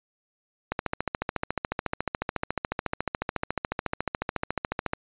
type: click train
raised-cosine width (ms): 0.5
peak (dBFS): -11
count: 60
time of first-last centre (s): 0.72-4.934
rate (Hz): 14
effects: resampled to 8000 Hz